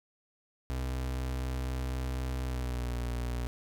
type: tone with pitch glide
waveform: 35% pulse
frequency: 64 to 60.41 Hz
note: C2 to B1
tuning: -38 to -38 cents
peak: -30 dBFS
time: 0.7-3.47 s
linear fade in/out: 0 ms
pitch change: -100 cents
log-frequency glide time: 2.42-2.93 s
effects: none